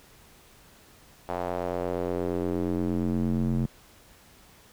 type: tone with band-pass filter sweep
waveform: square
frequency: 44.26 Hz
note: F1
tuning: 24 cents sharp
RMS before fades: -28 dBFS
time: 1.29-3.66 s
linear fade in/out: 0 ms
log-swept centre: 750 to 180 Hz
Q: 2.1
effects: pink hiss -55 dBFS RMS until 4.72 s